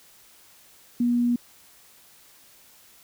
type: tone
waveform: sine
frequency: 240.8 Hz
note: B3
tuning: 44 cents flat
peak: -19 dBFS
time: 1-1.36 s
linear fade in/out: 5 ms
effects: white hiss -54 dBFS RMS until 3.03 s